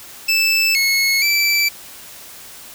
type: tone with pitch steps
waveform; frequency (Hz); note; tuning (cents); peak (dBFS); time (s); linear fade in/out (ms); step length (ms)
25% pulse; 2637 / 2183 / 2326; E7 / C#7 / D7; 0 / -27 / -17; -10; 0.28-1.69; 10; 470
effects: white hiss -38 dBFS RMS until 2.74 s

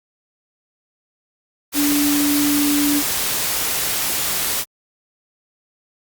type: tone in noise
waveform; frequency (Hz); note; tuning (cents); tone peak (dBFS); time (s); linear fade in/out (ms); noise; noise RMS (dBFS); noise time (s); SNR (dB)
sine; 290; D4; -22; -16; 1.74-3.03; 50; white; -21; 1.72-4.65; +2
effects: Opus 48 kbps

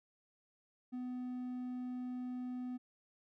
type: tone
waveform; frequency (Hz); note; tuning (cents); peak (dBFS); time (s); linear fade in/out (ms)
triangle; 250; B3; +21; -37; 0.92-2.78; 20
effects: none

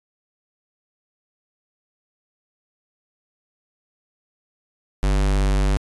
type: tone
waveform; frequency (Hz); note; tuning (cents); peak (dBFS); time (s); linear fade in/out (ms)
square; 49; G1; 0; -17; 5.03-5.77; 0
effects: resampled to 24000 Hz

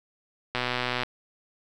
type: click train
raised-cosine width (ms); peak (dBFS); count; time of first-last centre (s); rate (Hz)
0.3; -11; 61; 0.55-1.034; 124
effects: none

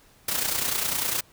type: noise with amplitude modulation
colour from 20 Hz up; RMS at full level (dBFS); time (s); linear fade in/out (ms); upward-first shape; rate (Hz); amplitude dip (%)
white; -24; 0.28-1.21; 5; sine; 29.9; 60
effects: pink hiss -57 dBFS RMS until 1.32 s

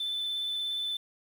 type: tone with vibrato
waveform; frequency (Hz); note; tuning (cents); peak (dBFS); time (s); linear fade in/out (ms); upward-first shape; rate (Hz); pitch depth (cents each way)
sine; 3520; A7; 0; -28; 0-0.97; 5; triangle; 17; 17
effects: tanh soft clip ceiling -28 dBFS + 9-bit

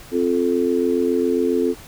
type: chord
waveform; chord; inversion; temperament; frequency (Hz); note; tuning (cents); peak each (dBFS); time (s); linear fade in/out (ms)
sine; F major; second; just; 261.9 / 349.2 / 436.5; C4 / F4 / A4; +2 / 0 / -14; -21 / -21 / -20; 0.11-1.75; 50
effects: pink hiss -42 dBFS RMS until 1.87 s

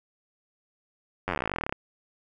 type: slowing click train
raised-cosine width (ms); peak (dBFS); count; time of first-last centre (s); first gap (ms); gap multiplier
0.5; -13; 25; 1.28-1.725; 10; 1.05
effects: none

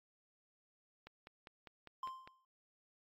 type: click train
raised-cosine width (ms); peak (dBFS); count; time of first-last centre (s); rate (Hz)
0.3; -36; 7; 1.07-2.275; 4.98
type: tone with exponential decay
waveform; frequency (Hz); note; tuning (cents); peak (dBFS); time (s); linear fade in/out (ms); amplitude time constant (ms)
triangle; 1046; C6; -1; -36; 2.03-2.45; 2; 91
effects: AAC 48 kbps

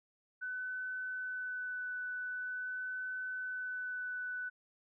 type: tone with vibrato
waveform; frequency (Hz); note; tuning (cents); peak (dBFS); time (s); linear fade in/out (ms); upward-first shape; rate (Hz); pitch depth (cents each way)
sine; 1501; F#6; +24; -37; 0.41-4.5; 20; sine; 0.45; 10
effects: none

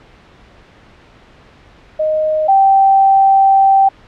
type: tone pair in turn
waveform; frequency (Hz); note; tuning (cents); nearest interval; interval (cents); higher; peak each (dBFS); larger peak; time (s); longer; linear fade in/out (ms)
sine; 621 / 779.3; D#5 / G5; -3 / -10; major third; 393; second; -12 / -6; second; 1.99-2.48 / 2.48-3.89; second; 10
effects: pink hiss -44 dBFS RMS until 4.07 s + low-pass 3000 Hz 12 dB/octave

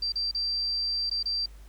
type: tone with dropouts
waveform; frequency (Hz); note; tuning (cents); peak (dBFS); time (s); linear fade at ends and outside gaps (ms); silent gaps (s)
sine; 4699; D8; 0; -26; 0.02-1.46; 5; 0.122-0.156 / 0.313-0.347 / 1.098-1.112 / 1.229-1.256
effects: added 50 Hz sine -45 dBFS peak until 1.68 s + pink hiss -59 dBFS RMS until 1.68 s

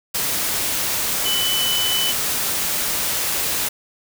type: tone in noise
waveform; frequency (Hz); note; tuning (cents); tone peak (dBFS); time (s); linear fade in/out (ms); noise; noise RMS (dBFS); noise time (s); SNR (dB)
sine; 3000; F#7; +23; -20; 1.25-2.12; 10; white; -22; 0.14-3.69; -1
effects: none

